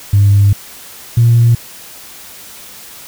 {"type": "tone pair in turn", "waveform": "sine", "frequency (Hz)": [100.8, 117.41], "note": ["G2", "A#2"], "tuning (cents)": [49, 13], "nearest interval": "minor third", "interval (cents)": 264, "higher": "second", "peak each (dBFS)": -4, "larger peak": "neither", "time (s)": [[0.13, 0.53], [1.17, 1.55]], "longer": "first", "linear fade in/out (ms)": 5, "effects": ["tanh soft clip ceiling -1 dBFS", "white hiss -34 dBFS RMS until 3.07 s"]}